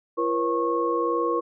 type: tone cluster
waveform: sine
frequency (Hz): 339.5 / 478.9 / 541 / 1094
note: F4 / A#4 / C#5 / C#6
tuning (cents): -49 / +47 / -42 / -23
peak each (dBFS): -27 / -25 / -34 / -26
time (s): 0.17-1.41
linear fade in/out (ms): 20
effects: none